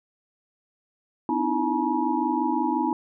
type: tone cluster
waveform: sine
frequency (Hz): 254 / 302.7 / 328.4 / 854 / 956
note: B3 / D#4 / E4 / G#5 / A#5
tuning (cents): +49 / -48 / -6 / +48 / +43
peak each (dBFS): -28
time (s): 1.29-2.93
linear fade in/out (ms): 2
effects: none